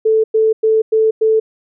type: tone bursts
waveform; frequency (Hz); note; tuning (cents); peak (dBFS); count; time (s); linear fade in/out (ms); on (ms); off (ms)
sine; 440; A4; 0; -9; 5; 0.05-1.4; 10; 190; 100
effects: none